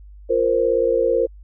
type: chord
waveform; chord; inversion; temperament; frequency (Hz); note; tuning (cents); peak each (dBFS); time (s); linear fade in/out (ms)
sine; F suspended fourth; none; just; 349.2 / 465.6 / 523.8; F4 / Bb4 / C5; 0 / -2 / +2; -24 / -18 / -19; 0.29-1.27; 20
effects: added 50 Hz sine -39 dBFS peak until 1.43 s